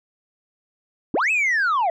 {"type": "linear two-way sweep", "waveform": "sine", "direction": "up then down", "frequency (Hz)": [195.3, 2637, 636], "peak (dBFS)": -15, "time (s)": [1.14, 1.9], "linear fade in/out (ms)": 2, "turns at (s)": 1.31, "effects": ["tanh soft clip ceiling -16 dBFS"]}